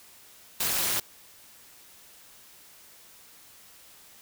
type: noise with amplitude modulation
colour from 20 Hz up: white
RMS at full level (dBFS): -23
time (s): 0.6-1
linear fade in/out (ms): 5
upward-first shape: sine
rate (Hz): 222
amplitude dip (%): 100
effects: white hiss -53 dBFS RMS until 4.21 s